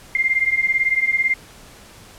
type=beating tone pair; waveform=sine; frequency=2093 / 2111 Hz; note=C7 / C7; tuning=0 / +15 cents; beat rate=18 Hz; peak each=-20 / -18 dBFS; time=0.15-1.34 s; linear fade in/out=2 ms; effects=pink hiss -44 dBFS RMS until 2.18 s + low-pass 12000 Hz 12 dB/octave